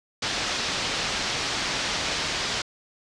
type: low-pass noise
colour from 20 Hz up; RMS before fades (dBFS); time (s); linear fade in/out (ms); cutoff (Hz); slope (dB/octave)
white; -28; 0.22-2.62; 5; 5500; 24
effects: resampled to 22050 Hz